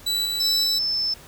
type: tone with tremolo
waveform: 40% pulse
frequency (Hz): 3951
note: B7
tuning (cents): 0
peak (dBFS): -20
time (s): 0.06-0.79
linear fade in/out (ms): 10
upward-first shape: square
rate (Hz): 2.6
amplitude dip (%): 25
type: click train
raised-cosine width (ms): 0.2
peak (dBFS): -27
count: 31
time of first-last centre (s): 0.15-0.664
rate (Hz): 58.4
type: tone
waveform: sine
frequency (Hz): 5274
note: E8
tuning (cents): 0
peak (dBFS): -21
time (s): 0.4-1.14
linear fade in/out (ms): 5
effects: pink hiss -46 dBFS RMS until 1.27 s